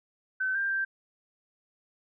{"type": "tone with pitch steps", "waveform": "sine", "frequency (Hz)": [1527, 1589, 1575], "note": ["G6", "G6", "G6"], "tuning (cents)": [-46, 23, 8], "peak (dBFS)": -26, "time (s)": [0.4, 0.85], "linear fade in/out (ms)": 10, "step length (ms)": 150, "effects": []}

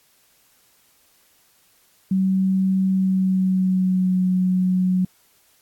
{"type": "tone with pitch glide", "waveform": "sine", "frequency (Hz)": [189.9, 184.17], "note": ["F#3", "F#3"], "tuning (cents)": [45, -8], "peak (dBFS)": -16, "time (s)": [2.11, 5.05], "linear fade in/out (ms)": 5, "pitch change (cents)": -53, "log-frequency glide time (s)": [2.88, 4.22], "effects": ["white hiss -59 dBFS RMS until 5.61 s", "AAC 64 kbps"]}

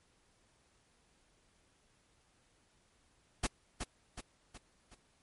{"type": "noise with echo", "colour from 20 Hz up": "pink", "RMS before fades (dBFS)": -32, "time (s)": [3.43, 3.47], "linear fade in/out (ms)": 10, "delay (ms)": 370, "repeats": 4, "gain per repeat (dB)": -6, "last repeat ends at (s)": 4.95, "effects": ["pink hiss -71 dBFS RMS until 5.22 s", "MP3 48 kbps"]}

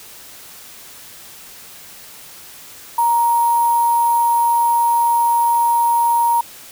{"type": "tone with sample-and-hold", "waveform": "sine", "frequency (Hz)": 939, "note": "A#5", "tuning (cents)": 12, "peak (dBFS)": -12, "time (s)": [2.98, 6.41], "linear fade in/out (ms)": 5, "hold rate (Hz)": 11025, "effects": ["white hiss -39 dBFS RMS until 6.71 s"]}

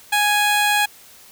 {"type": "tone", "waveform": "15% pulse", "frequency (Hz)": 830.6, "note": "G#5", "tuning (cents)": 0, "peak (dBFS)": -9, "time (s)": [0.12, 0.86], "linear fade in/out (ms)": 10, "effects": ["white hiss -46 dBFS RMS until 1.31 s"]}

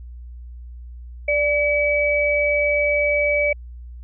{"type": "tone pair together", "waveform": "sine", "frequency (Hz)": [587.3, 2286], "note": ["D5", "D7"], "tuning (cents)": [0, -47], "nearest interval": "2 octaves", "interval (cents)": 2353, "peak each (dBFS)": [-19, -19], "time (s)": [1.28, 3.53], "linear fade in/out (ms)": 5, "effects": ["added 60 Hz sine -34 dBFS peak until 4.03 s"]}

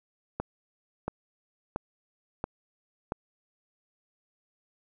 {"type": "click train", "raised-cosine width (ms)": 1, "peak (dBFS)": -16, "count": 5, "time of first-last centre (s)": [0.4, 3.121], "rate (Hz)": 1.47, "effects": []}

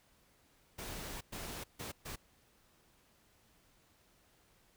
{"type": "noise bursts at uneven times", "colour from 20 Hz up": "pink", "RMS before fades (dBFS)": -44, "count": 4, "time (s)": [[0.78, 1.21], [1.32, 1.64], [1.79, 1.92], [2.05, 2.16]], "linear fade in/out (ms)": 10, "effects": ["pink hiss -69 dBFS RMS until 4.76 s"]}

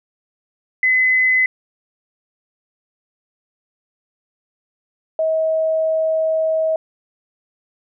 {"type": "tone pair in turn", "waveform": "sine", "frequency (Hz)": [2027, 638.5], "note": ["B6", "D#5"], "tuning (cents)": [45, 45], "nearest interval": "octave + minor sixth", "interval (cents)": 2000, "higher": "first", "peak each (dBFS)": [-12, -15], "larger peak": "first", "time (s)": [[0.83, 1.46], [5.19, 6.76]], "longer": "second", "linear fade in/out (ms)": 2, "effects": []}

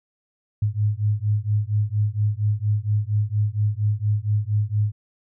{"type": "beating tone pair", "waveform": "sine", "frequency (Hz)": [103, 107.3], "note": ["G#2", "A2"], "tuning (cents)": [-14, -43], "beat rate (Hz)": 4.3, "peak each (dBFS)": -22, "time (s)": [0.62, 4.92], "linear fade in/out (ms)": 5, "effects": []}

